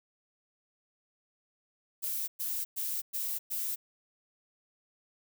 violet noise bursts, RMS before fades -34 dBFS, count 5, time 2.02-3.76 s, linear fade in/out 20 ms, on 260 ms, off 110 ms, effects none

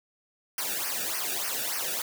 white noise with flanger, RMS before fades -31 dBFS, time 0.58-2.02 s, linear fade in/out 2 ms, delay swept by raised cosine 0.26 to 0.98 ms, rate 3.4 Hz, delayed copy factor -1, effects none

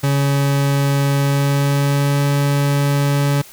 40% pulse tone with pitch glide, 140.1 to 142.06 Hz, C#3 to C#3, +19 to +43 cents, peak -13 dBFS, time 0.03-3.42 s, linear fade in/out 10 ms, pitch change +24 cents, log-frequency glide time 1.16-2.25 s, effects white hiss -41 dBFS RMS until 3.52 s

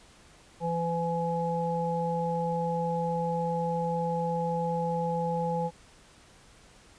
harmonic tone, 168.3 Hz, E3, 36 cents sharp, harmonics 1 / 3 / 5, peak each -31 / -31 / -31 dBFS, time 0.6-5.71 s, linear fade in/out 50 ms, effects pink hiss -56 dBFS RMS until 6.98 s + resampled to 22050 Hz

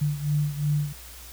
sine beating tone pair, 147.1 / 149.9 Hz, D3 / D3, +3 / +36 cents, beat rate 2.8 Hz, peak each -24 / -28 dBFS, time 0.01-0.93 s, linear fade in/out 10 ms, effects added 61 Hz sine -45 dBFS peak until 1.32 s + white hiss -45 dBFS RMS until 1.32 s

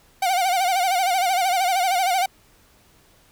45% pulse tone with vibrato, 740 Hz, F#5, in tune, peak -18 dBFS, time 0.22-2.26 s, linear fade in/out 5 ms, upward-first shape sine, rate 13 Hz, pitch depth 100 cents each way, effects pink hiss -56 dBFS RMS until 3.31 s

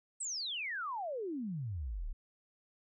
sine exponential sweep, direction down, 8372 to 30.12 Hz, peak -36 dBFS, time 0.2-2.13 s, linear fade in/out 10 ms, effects none

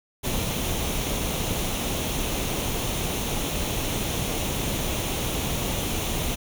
pink noise with comb filter, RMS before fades -27 dBFS, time 0.23-6.36 s, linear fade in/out 20 ms, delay 0.31 ms, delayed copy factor +0.5, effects none

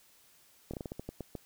slowing click train, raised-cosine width 2 ms, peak -25 dBFS, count 10, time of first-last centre 0.71-1.353 s, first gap 26 ms, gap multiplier 1.24, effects white hiss -63 dBFS RMS until 1.45 s

